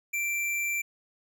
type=tone; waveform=square; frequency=2350 Hz; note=D7; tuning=1 cent sharp; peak=-28 dBFS; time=0.13-0.82 s; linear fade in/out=10 ms; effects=none